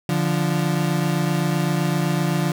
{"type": "tone pair together", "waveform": "35% pulse", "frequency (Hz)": [146.83, 174.61], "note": ["D3", "F3"], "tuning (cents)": [0, 0], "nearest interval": "minor third", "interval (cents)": 300, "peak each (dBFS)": -20, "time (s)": [0.09, 2.52], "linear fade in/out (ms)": 2, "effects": []}